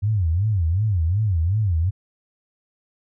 sine tone with vibrato, 93.8 Hz, F#2, 24 cents sharp, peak -17 dBFS, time 0.02-1.91 s, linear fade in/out 20 ms, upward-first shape sine, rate 2.7 Hz, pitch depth 280 cents each way, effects none

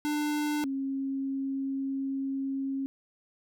square / sine tone pair in turn, 298 / 270.9 Hz, D4 / C#4, +25 / -40 cents, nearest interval major second, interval 165 cents, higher first, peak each -28 / -29 dBFS, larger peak first, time 0.05-0.64 / 0.64-2.86 s, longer second, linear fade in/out 0 ms, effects none

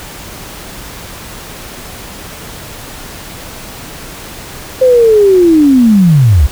sine linear sweep, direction down, 523.3 to 60.4 Hz, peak -3 dBFS, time 4.81-6.47 s, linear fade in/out 10 ms, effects pink hiss -28 dBFS RMS until 6.51 s

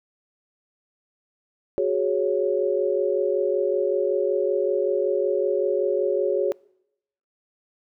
sine chord, F# suspended second, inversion none, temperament equal, 370 / 415.3 / 554.4 Hz, F#4 / G#4 / C#5, 0 / 0 / 0 cents, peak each -24 dBFS, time 1.78-6.52 s, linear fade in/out 0 ms, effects noise-tail reverb RT60 0.8 s tail -25 dB re dry

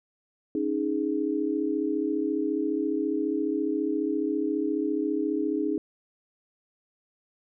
sine chord, C# suspended second, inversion none, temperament just, 277.2 / 311.8 / 415.8 Hz, C#4 / D#4 / G#4, 0 / +4 / +2 cents, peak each -30 / -27 / -30 dBFS, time 0.55-5.78 s, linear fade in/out 2 ms, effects none

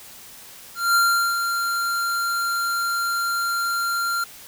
square tone with ADSR envelope, 1385 Hz, F6, 15 cents flat, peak -15 dBFS, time 0.75-4.24 s, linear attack 200 ms, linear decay 400 ms, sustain -7 dB, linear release 4 ms, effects white hiss -43 dBFS RMS until 4.47 s

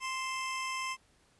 25% pulse tone pair together, 1046.5 / 2637 Hz, C6 / E7, 0 / 0 cents, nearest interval octave + major third, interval 1600 cents, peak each -31 / -37 dBFS, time 0-0.97 s, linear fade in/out 50 ms, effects pink hiss -67 dBFS RMS until 1.39 s + resampled to 24000 Hz

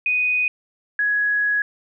sine tone pair in turn, 2489 / 1672.3 Hz, D#7 / G#6, 0 / +12 cents, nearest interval perfect fifth, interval 688 cents, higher first, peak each -17 dBFS, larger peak neither, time 0.06-0.48 / 0.99-1.62 s, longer second, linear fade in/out 2 ms, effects none

